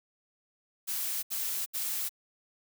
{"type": "noise bursts", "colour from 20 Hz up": "blue", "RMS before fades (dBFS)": -33, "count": 3, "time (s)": [0.87, 2.094], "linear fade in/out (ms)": 20, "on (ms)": 360, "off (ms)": 72, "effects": []}